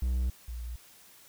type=tone pair in turn; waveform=triangle / sine; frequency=62.4 / 59.13 Hz; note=B1 / A#1; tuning=+19 / +25 cents; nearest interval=minor second; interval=94 cents; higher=first; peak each=-24 / -35 dBFS; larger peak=first; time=0.02-0.3 / 0.48-0.76 s; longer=neither; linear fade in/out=5 ms; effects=white hiss -56 dBFS RMS until 1.28 s